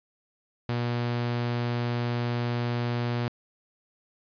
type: tone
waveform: sawtooth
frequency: 120 Hz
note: B2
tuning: 49 cents flat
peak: -22 dBFS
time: 0.69-3.28 s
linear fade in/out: 0 ms
effects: resampled to 11025 Hz + 9-bit